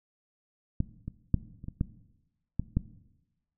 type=clicks; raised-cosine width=5 ms; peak=-14 / -23 / -10 / -30 / -24 / -14 / -16 / -12 dBFS; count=8; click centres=0.804 / 1.08 / 1.343 / 1.641 / 1.684 / 1.811 / 2.596 / 2.77 s; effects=noise-tail reverb RT60 1.0 s tail -17 dB re dry